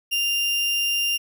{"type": "tone", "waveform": "35% pulse", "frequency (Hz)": 2794, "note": "F7", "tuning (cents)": 0, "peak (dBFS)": -19, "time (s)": [0.11, 1.18], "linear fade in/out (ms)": 20, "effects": []}